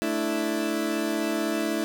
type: chord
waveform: 30% pulse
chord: A suspended fourth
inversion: none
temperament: equal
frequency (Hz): 220 / 293.7 / 329.6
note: A3 / D4 / E4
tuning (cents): 0 / 0 / 0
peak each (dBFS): -28 / -28 / -25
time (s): 0.02-1.84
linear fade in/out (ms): 0
effects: none